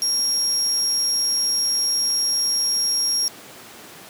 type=tone; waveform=35% pulse; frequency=5588 Hz; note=F8; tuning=in tune; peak=-16 dBFS; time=0.02-3.28 s; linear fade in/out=0 ms; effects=pink hiss -41 dBFS RMS until 4.09 s + high-pass 200 Hz 12 dB/octave